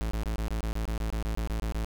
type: tone bursts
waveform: 45% pulse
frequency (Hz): 54.8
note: A1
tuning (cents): -6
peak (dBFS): -28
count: 15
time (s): 0.01-1.846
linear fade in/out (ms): 0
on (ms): 100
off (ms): 24
effects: none